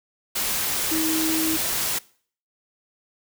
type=tone in noise; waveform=sine; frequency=318.6 Hz; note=D#4; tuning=41 cents sharp; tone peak=-23 dBFS; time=0.91-1.57 s; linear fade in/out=10 ms; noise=white; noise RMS=-25 dBFS; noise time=0.35-1.99 s; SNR=-1 dB; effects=noise-tail reverb RT60 0.5 s tail -22 dB re dry

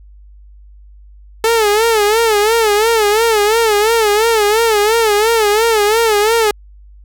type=tone with vibrato; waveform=sawtooth; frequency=435.8 Hz; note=A4; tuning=17 cents flat; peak=-6 dBFS; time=1.44-6.51 s; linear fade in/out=2 ms; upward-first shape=sine; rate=2.9 Hz; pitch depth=110 cents each way; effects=added 50 Hz sine -37 dBFS peak until 7.04 s

